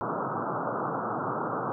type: band-pass noise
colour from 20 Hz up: white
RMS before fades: -31 dBFS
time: 0.01-1.72 s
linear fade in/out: 0 ms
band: 110 to 1400 Hz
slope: 96 dB/octave
effects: none